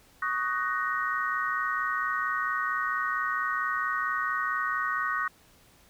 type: chord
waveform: sine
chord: D# minor seventh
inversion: third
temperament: just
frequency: 1120.1 / 1244.5 / 1493.4 / 1866.8 Hz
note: C#6 / D#6 / F#6 / A#6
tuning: +18 / 0 / +16 / +2 cents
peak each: -32 dBFS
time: 0.22-5.28 s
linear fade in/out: 5 ms
effects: pink hiss -59 dBFS RMS until 5.89 s